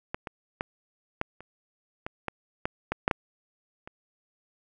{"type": "clicks", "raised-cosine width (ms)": 0.5, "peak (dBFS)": [-15, -20, -14, -12, -29, -18, -15, -12, -12, -7, -8, -26], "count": 12, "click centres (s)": [0.145, 0.272, 0.609, 1.214, 1.406, 2.065, 2.283, 2.655, 2.92, 3.079, 3.112, 3.875], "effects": []}